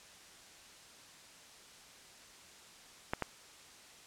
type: clicks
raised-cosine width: 0.5 ms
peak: -17 / -18 dBFS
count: 2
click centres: 3.135 / 3.223 s
effects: white hiss -56 dBFS RMS until 4.06 s + low-pass 8000 Hz 12 dB/octave